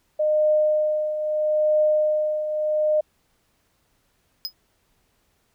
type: tone with tremolo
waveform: sine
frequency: 611 Hz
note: D#5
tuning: 32 cents flat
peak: -15 dBFS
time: 0.19-3.01 s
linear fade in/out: 10 ms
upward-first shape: triangle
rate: 0.77 Hz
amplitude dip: 65%
type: tone with exponential decay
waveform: square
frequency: 5040 Hz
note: D#8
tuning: 21 cents sharp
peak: -22 dBFS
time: 4.45-4.53 s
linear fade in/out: 0 ms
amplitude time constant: 16 ms
effects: pink hiss -67 dBFS RMS until 5.54 s